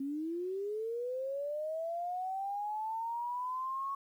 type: linear sweep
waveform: sine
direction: up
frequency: 267.4 to 1108.7 Hz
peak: -34 dBFS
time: 0-3.95 s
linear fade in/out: 5 ms
effects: 11-bit